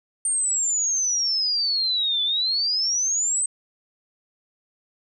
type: exponential two-way sweep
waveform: sine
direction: down then up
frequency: 8860 to 3461 to 8310 Hz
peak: -20 dBFS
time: 0.25-3.46 s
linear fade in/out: 2 ms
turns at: 2.23 s
effects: none